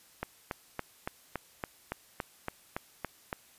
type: click train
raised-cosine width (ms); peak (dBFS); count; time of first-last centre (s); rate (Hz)
0.5; -18; 12; 0.23-3.329; 3.55
effects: white hiss -60 dBFS RMS until 3.58 s + resampled to 32000 Hz